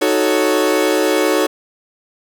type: chord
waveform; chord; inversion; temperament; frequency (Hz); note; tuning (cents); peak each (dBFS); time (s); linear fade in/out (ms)
40% pulse; D# half-diminished seventh; none; equal; 311.1 / 370 / 440 / 554.4; D#4 / F#4 / A4 / C#5; 0 / 0 / 0 / 0; -18; 0.01-1.47; 10
effects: none